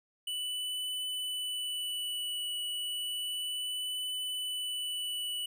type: tone with vibrato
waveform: square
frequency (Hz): 2971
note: F#7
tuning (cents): +6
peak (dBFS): -34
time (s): 0.27-5.46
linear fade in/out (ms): 5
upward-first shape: triangle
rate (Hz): 0.32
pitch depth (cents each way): 16
effects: none